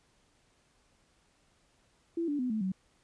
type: tone with pitch steps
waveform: sine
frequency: 335.6 / 290.5 / 251.4 / 217.6 / 188.35 Hz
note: E4 / D4 / B3 / A3 / F#3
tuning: +31 / -19 / +31 / -19 / +31 cents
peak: -29 dBFS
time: 2.17-2.72 s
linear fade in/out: 5 ms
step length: 110 ms
effects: pink hiss -69 dBFS RMS until 3.03 s + resampled to 22050 Hz